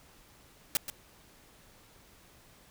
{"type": "noise with echo", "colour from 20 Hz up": "white", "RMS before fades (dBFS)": -27, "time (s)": [0.75, 0.77], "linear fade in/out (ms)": 0, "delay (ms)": 130, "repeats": 1, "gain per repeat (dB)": -11, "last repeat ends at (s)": 0.9, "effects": ["pink hiss -59 dBFS RMS until 2.7 s"]}